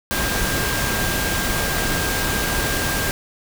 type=tone in noise; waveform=sine; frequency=1600 Hz; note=G6; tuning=35 cents sharp; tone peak=-27 dBFS; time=0.11-3.11 s; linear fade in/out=0 ms; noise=pink; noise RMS=-22 dBFS; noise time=0.11-3.11 s; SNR=-8 dB; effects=none